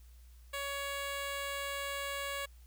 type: tone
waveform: 10% pulse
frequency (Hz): 560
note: C#5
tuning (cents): +18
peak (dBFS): -28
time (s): 0.53-2.46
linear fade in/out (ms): 10
effects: added 60 Hz sine -53 dBFS peak until 2.66 s + white hiss -68 dBFS RMS until 2.66 s